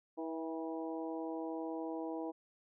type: harmonic tone with a mistuned harmonic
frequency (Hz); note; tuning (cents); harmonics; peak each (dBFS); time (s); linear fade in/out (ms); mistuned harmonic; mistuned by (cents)
161.5; E3; -35; 2 / 3 / 4 / 5 / 6; -40 / -44 / -46 / -48 / -50; 0.17-2.32; 20; 4; +26
effects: none